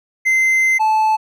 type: tone pair in turn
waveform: triangle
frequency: 2071 / 870.7 Hz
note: C7 / A5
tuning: -18 / -18 cents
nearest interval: octave + minor third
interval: 1500 cents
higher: first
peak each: -10 dBFS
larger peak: neither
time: 0.25-0.79 / 0.79-1.17 s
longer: first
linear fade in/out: 20 ms
effects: none